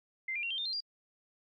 sine tone with pitch steps, 2083 / 2393 / 2749 / 3157 / 3627 / 4166 / 4785 Hz, C7 / D7 / F7 / G7 / A#7 / C8 / D8, -8 / +32 / -28 / +12 / -48 / -8 / +32 cents, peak -33 dBFS, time 0.28-0.805 s, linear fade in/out 5 ms, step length 75 ms, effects AAC 64 kbps

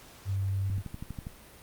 sine tone, 97.2 Hz, G2, 14 cents flat, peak -27 dBFS, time 0.25-0.83 s, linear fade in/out 50 ms
click train, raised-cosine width 5 ms, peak -25 dBFS, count 8, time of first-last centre 0.7-1.269 s, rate 12.3 Hz
effects pink hiss -52 dBFS RMS until 1.62 s + Opus 48 kbps

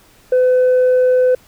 sine tone, 506 Hz, B4, 42 cents sharp, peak -7 dBFS, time 0.32-1.35 s, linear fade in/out 5 ms, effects tanh soft clip ceiling -8 dBFS + pink hiss -49 dBFS RMS until 1.47 s

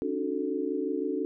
sine chord, D# half-diminished seventh, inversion third, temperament equal with one note detuned, 277.2 / 303.1 / 370 / 440 Hz, C#4 / D#4 / F#4 / A4, 0 / -45 / 0 / 0 cents, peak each -33 dBFS, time 0.02-1.25 s, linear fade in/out 0 ms, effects none

